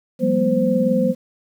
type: tone cluster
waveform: sine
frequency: 176.2 / 196.9 / 214.6 / 240.9 / 519 Hz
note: F3 / G3 / A3 / B3 / C5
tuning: +16 / +8 / -43 / -43 / -14 cents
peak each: -24 / -21 / -27 / -20 / -19 dBFS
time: 0.19-1.15 s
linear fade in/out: 50 ms
effects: 8-bit